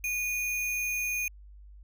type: tone with sample-and-hold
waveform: sine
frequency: 2457 Hz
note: D#7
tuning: 22 cents flat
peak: -28 dBFS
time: 0.04-1.28 s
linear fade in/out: 2 ms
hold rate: 8820 Hz
effects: added 50 Hz sine -47 dBFS peak until 1.83 s